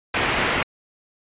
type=low-pass noise; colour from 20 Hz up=white; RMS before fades=-22 dBFS; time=0.14-0.63 s; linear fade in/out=5 ms; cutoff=2800 Hz; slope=24 dB/octave; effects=resampled to 8000 Hz